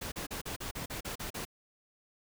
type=noise bursts; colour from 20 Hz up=pink; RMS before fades=-39 dBFS; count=10; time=0.01-1.452 s; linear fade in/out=10 ms; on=110 ms; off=38 ms; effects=none